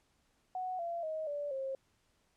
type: tone with pitch steps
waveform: sine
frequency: 740 / 682.5 / 629.5 / 580.6 / 535.5 Hz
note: F#5 / F5 / D#5 / D5 / C5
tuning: 0 / -40 / +20 / -20 / +40 cents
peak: -35 dBFS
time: 0.55-1.75 s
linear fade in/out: 2 ms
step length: 240 ms
effects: pink hiss -74 dBFS RMS until 2.36 s + low-pass 10000 Hz 12 dB/octave